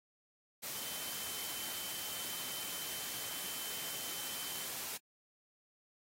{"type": "tone in noise", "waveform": "sine", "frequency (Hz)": 3072, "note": "G7", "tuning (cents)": -36, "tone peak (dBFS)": -49, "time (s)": [0.75, 4.67], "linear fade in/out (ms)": 20, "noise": "white", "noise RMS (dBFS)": -42, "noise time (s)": [0.62, 4.98], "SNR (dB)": -10, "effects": ["high-pass 100 Hz 12 dB/octave", "AAC 48 kbps"]}